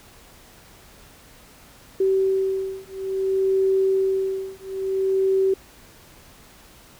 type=beating tone pair; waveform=sine; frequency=383.6 / 384.18 Hz; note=G4 / G4; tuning=-37 / -35 cents; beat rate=0.58 Hz; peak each=-22 dBFS; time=2-5.54 s; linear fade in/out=5 ms; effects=pink hiss -49 dBFS RMS until 6.99 s

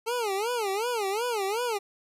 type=tone with vibrato; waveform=25% pulse; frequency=435.8 Hz; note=A4; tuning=17 cents flat; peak=-23 dBFS; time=0.06-1.79 s; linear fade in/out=20 ms; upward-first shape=sine; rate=2.7 Hz; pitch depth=220 cents each way; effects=resampled to 32000 Hz + 10-bit

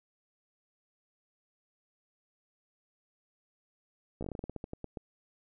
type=slowing click train; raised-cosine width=2 ms; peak=-25 dBFS; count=15; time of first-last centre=4.21-4.972 s; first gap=15 ms; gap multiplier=1.18; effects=none

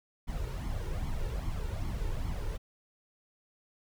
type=noise with flanger; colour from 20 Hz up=brown; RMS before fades=-34 dBFS; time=0.27-2.58 s; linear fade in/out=20 ms; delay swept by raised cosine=0.92 to 2.22 ms; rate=2.5 Hz; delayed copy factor=+0.65; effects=none

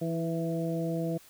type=harmonic tone with a mistuned harmonic; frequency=165.7 Hz; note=E3; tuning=9 cents sharp; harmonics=1 / 2 / 3 / 4; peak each=-31 / -34 / -36 / -37 dBFS; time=0.01-1.18 s; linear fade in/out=10 ms; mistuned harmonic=2; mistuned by=-16 cents; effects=white hiss -56 dBFS RMS until 1.29 s

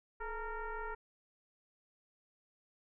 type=tone with frequency modulation; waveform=sine; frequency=477.8 Hz; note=A#4; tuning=43 cents sharp; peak=-38 dBFS; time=0.2-0.95 s; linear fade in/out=10 ms; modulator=455 Hz; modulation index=2.6; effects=none

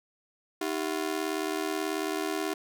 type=ring-modulated tone; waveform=sawtooth; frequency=351.3 Hz; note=F4; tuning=10 cents sharp; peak=-22 dBFS; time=0.61-2.54 s; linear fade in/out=5 ms; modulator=39.2 Hz; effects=none

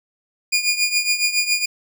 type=tone with tremolo; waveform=20% pulse; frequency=2432 Hz; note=D#7; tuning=40 cents flat; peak=-9 dBFS; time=0.52-1.66 s; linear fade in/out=10 ms; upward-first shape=triangle; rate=7.2 Hz; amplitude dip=80%; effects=none

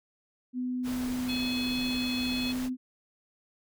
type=tone with pitch glide; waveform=sine; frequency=251 to 254.5 Hz; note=B3 to C4; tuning=+28 to -48 cents; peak=-29 dBFS; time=0.53-2.77 s; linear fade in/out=50 ms; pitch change=+24 cents; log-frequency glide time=2.44-2.63 s
type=noise; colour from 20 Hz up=pink; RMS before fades=-41 dBFS; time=0.83-2.7 s; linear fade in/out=50 ms
type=harmonic tone; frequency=850 Hz; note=G#5; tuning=40 cents sharp; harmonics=3 / 4 / 5; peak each=-37 / -37 / -37 dBFS; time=1.28-2.53 s; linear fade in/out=20 ms
effects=none

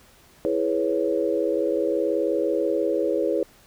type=chord; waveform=sine; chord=C# minor seventh; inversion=first; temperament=equal; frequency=329.6 / 415.3 / 493.9 / 554.4 Hz; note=E4 / G#4 / B4 / C#5; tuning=0 / 0 / 0 / 0 cents; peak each=-26 dBFS; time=0.45-3.43 s; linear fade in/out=0 ms; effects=pink hiss -54 dBFS RMS until 3.66 s

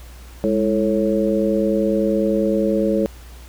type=harmonic tone with a mistuned harmonic; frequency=110 Hz; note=A2; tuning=in tune; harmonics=2 / 3 / 4 / 5; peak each=-20 / -22 / -22 / -21 dBFS; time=0.44-3.06 s; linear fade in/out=0 ms; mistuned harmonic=2; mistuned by=-110 cents; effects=added 60 Hz sine -37 dBFS peak until 3.48 s + pink hiss -46 dBFS RMS until 3.48 s

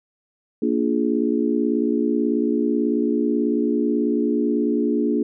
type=chord; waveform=sine; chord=Bb dominant seventh; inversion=none; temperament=just; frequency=233.1 / 291.4 / 349.6 / 419.5 Hz; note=Bb3 / D4 / F4 / Ab4; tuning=0 / -13 / +2 / +17 cents; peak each=-22 / -22 / -25 / -25 dBFS; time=0.62-5.23 s; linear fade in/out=5 ms; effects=none

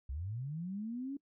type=linear sweep; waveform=sine; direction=up; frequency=60 to 285.8 Hz; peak=-37 dBFS; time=0.09-1.17 s; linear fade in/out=5 ms; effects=noise-tail reverb RT60 0.1 s tail -23 dB re dry

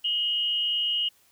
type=tone pair together; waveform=sine; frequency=2878 / 3128 Hz; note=F#7 / G7; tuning=-49 / -4 cents; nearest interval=minor second; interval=145 cents; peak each=-24 / -31 dBFS; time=0.04-1.09 s; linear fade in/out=10 ms; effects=white hiss -62 dBFS RMS until 1.31 s

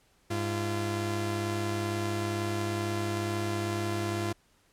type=tone pair together; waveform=sawtooth; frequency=102.21 / 342.5 Hz; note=G#2 / F4; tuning=-27 / -34 cents; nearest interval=octave + major sixth; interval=2093 cents; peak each=-28 dBFS; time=0.3-4.33 s; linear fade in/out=10 ms; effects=pink hiss -66 dBFS RMS until 4.72 s + low-pass 12000 Hz 12 dB/octave

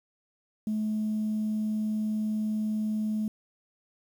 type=tone; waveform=sine; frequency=215 Hz; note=A3; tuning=40 cents flat; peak=-25 dBFS; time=0.67-3.28 s; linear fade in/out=2 ms; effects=tanh soft clip ceiling -23 dBFS + 9-bit

